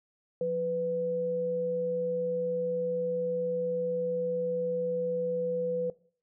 sine tone pair together, 175.6 / 497.9 Hz, F3 / B4, +10 / +14 cents, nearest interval octave + tritone, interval 1804 cents, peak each -38 / -27 dBFS, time 0.41-5.9 s, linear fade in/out 2 ms, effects noise-tail reverb RT60 0.5 s tail -21 dB re dry

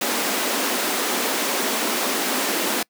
pink high-pass noise, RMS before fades -23 dBFS, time 0.01-2.83 s, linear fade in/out 5 ms, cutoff 220 Hz, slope 48 dB/octave, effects noise-tail reverb RT60 0.1 s tail -26 dB re dry

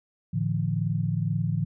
sine chord, A suspended fourth, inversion none, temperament equal with one note detuned, 110 / 146.83 / 169.15 Hz, A2 / D3 / E3, 0 / 0 / +45 cents, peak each -28 dBFS, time 0.33-1.65 s, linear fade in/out 10 ms, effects none

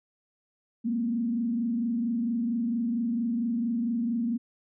sine tone with frequency modulation, 233.9 Hz, A#3, 6 cents sharp, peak -25 dBFS, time 0.84-4.38 s, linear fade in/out 20 ms, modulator 24.4 Hz, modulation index 0.65, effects none

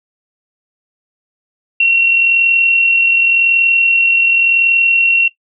sine tone with amplitude modulation, 2731 Hz, F7, 39 cents flat, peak -6 dBFS, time 1.8-5.28 s, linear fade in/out 5 ms, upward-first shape sine, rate 40.9 Hz, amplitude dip 35%, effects noise-tail reverb RT60 0.1 s tail -17 dB re dry

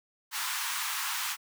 pink high-pass noise, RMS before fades -33 dBFS, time 0.31-1.37 s, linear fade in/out 50 ms, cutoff 920 Hz, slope 48 dB/octave, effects none

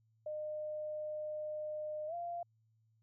sine tone with pitch glide, 609 to 691.5 Hz, D#5 to F5, -37 to -17 cents, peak -38 dBFS, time 0.26-2.43 s, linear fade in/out 5 ms, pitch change +220 cents, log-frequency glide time 2.07-2.14 s, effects added 111 Hz sine -70 dBFS peak until 3.02 s

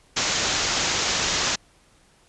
white low-pass noise, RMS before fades -24 dBFS, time 0.16-1.56 s, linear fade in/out 10 ms, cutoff 7200 Hz, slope 96 dB/octave, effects pink hiss -58 dBFS RMS until 2.28 s + resampled to 24000 Hz

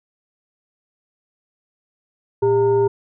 sine tone with frequency modulation, 400 Hz, G4, 35 cents sharp, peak -13 dBFS, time 2.42-2.88 s, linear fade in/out 10 ms, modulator 516 Hz, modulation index 0.52, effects none

